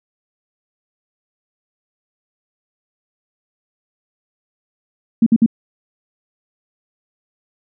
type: tone bursts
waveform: sine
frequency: 228.4 Hz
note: A#3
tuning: 35 cents flat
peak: -7 dBFS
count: 3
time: 5.22-5.462 s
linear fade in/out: 5 ms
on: 44 ms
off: 55 ms
effects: none